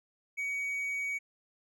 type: tone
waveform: triangle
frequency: 2255 Hz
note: C#7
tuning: 29 cents sharp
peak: -30 dBFS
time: 0.37-1.19 s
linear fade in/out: 20 ms
effects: none